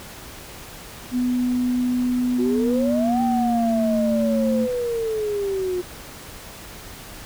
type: tone with pitch glide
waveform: sine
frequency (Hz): 248.5 to 225.3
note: B3 to A3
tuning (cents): +11 to +41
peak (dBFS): -18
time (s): 1.11-4.68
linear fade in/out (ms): 50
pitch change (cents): -170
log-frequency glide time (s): 2.45-4.07
type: exponential two-way sweep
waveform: sine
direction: up then down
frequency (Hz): 355.5 to 784 to 355.5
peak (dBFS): -21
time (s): 2.38-5.82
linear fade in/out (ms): 20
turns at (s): 3.22
effects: tanh soft clip ceiling -10 dBFS + pink hiss -39 dBFS RMS until 7.25 s